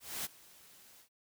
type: noise with ADSR envelope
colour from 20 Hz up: white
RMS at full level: -37 dBFS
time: 0-1.09 s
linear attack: 250 ms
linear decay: 22 ms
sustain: -22 dB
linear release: 91 ms
effects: none